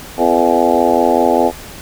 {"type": "harmonic tone with a mistuned harmonic", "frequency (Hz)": 85, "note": "F2", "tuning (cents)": -46, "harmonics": [3, 4, 5, 6, 7, 8, 9, 10], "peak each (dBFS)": [-18, -18, -18, -18, -18, -18, -18, -18], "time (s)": [0.17, 1.52], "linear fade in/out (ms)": 50, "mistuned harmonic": 6, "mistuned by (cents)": -31, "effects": ["pink hiss -33 dBFS RMS until 1.81 s"]}